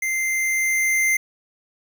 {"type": "tone with level ramp", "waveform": "square", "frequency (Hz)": 2086, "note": "C7", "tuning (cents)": -6, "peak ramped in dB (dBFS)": [-22, -17], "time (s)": [0.02, 1.17], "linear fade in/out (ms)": 5, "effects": []}